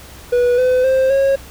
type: tone with pitch steps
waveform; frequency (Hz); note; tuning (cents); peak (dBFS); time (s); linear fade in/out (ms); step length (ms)
triangle; 488.2 / 506.6 / 525.7 / 545.5; B4 / B4 / C5 / C#5; -20 / +44 / +8 / -28; -9; 0.32-1.36; 10; 260
effects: added 67 Hz sine -40 dBFS peak until 1.5 s + pink hiss -39 dBFS RMS until 1.5 s